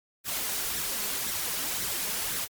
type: noise with flanger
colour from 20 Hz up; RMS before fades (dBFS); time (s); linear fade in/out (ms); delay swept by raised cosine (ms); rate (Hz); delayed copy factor
white; -31; 0.24-2.48; 50; 0.51 to 4.91; 1.9; +0.5
effects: MP3 96 kbps